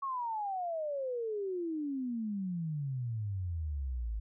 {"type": "exponential sweep", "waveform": "sine", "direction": "down", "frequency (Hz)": [1116, 52], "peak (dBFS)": -33, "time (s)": [0.02, 4.2], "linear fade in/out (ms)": 10, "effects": []}